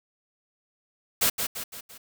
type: noise with echo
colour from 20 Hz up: white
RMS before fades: -22 dBFS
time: 1.21-1.3 s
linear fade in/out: 10 ms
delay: 170 ms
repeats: 4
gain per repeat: -6 dB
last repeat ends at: 1.98 s
effects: none